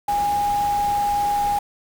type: tone in noise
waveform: sine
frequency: 819 Hz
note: G#5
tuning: 24 cents flat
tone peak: -18 dBFS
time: 0.08-1.59 s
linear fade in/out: 5 ms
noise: pink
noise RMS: -34 dBFS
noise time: 0.08-1.59 s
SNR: +13 dB
effects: none